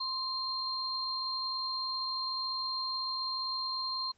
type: tone pair together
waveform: sine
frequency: 1046.5 / 4186 Hz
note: C6 / C8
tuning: 0 / 0 cents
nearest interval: 2 octaves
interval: 2400 cents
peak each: -37 / -33 dBFS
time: 0-4.12 s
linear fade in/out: 10 ms
effects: pink hiss -71 dBFS RMS until 4.17 s + MP3 32 kbps